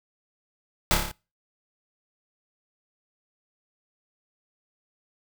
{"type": "noise with echo", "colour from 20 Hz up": "pink", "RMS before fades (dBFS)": -20, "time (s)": [0.91, 0.94], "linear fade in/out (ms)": 0, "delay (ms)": 29, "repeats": 6, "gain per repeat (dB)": -3, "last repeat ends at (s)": 1.114, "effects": ["noise-tail reverb RT60 0.3 s tail -23 dB re dry"]}